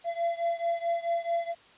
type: beating tone pair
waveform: triangle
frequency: 678 / 682.6 Hz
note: E5 / F5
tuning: +49 / -40 cents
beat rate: 4.6 Hz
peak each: -27 / -29 dBFS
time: 0.04-1.55 s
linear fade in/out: 50 ms
effects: white hiss -56 dBFS RMS until 1.77 s + resampled to 8000 Hz